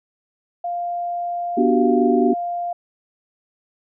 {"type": "tone", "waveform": "sine", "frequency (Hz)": 698.5, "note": "F5", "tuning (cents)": 0, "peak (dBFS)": -22, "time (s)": [0.64, 2.73], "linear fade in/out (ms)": 5}
{"type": "chord", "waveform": "sine", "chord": "G major seventh", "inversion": "first", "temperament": "just", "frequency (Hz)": [245, 294, 367.5, 392], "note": ["B3", "D4", "F#4", "G4"], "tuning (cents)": [-14, 2, -12, 0], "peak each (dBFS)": [-18, -21, -19, -21], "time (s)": [1.57, 2.34], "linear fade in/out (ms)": 10}
{"effects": []}